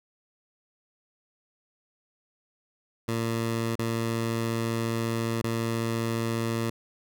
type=tone with dropouts; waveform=15% pulse; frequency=114.6 Hz; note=A#2; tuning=29 cents flat; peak=-20 dBFS; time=3.08-6.7 s; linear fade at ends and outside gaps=5 ms; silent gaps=3.755-3.79 / 5.418-5.44 s; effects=none